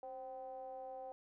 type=ring-modulated tone; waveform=triangle; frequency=123.47 Hz; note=B2; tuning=in tune; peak=-40 dBFS; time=0.03-1.12 s; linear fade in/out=0 ms; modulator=649 Hz; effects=none